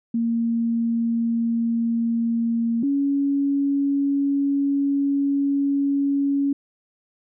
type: tone pair in turn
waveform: sine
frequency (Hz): 231.2 / 279.9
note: A#3 / C#4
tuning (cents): -14 / +17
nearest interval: minor third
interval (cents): 331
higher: second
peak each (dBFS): -19 / -18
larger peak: second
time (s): 0.14-2.83 / 2.83-6.53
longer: second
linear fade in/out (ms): 5
effects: none